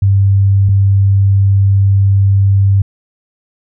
sine tone pair in turn, 98.4 / 98.4 Hz, G2 / G2, +7 / +7 cents, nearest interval unison, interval 0 cents, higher neither, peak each -6 dBFS, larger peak neither, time 0.02-0.69 / 0.69-2.82 s, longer second, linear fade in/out 5 ms, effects none

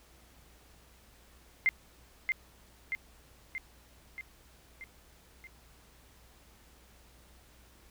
sine tone with echo, 2093 Hz, C7, in tune, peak -22 dBFS, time 1.66-1.69 s, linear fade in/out 0 ms, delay 630 ms, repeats 6, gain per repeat -4 dB, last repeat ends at 5.47 s, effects added 60 Hz sine -61 dBFS peak until 7.9 s + pink hiss -61 dBFS RMS until 7.9 s

